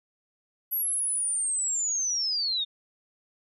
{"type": "linear sweep", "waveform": "sine", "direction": "down", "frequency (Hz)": [11750, 3600], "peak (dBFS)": -25, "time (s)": [0.71, 2.65], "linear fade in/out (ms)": 20, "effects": []}